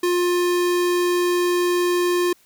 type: tone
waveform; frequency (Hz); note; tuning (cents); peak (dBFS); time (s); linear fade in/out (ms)
square; 353.8; F4; +23; -18; 0.03-2.33; 5
effects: white hiss -57 dBFS RMS until 2.45 s